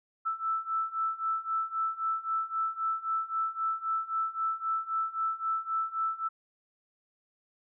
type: beating tone pair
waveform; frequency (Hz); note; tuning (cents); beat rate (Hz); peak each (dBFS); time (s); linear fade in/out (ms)
sine; 1318.5 / 1322.3; E6 / E6; 0 / +5; 3.8; -33 / -31; 0.25-6.29; 20
effects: none